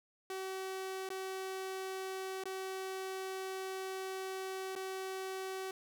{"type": "tone with dropouts", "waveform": "sawtooth", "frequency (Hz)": 380, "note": "F#4", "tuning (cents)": 46, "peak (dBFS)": -35, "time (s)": [0.3, 5.71], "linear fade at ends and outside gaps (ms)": 2, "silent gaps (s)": [[1.09, 1.102], [2.438, 2.455], [4.753, 4.761]], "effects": []}